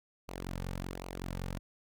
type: tone with flanger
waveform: sawtooth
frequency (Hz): 45.3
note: F#1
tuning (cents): -36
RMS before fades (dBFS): -40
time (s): 0.28-1.59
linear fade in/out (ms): 10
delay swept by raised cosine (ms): 0.56 to 3.06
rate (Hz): 1.3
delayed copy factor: -0.7
effects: none